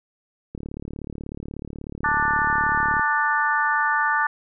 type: click train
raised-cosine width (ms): 3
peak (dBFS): -20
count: 90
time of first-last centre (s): 0.55-2.995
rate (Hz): 36.4
type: harmonic tone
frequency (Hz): 295.1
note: D4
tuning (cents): +8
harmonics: 3 / 4 / 5 / 6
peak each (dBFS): -24 / -24 / -24 / -24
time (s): 2.04-4.27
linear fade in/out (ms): 5
effects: none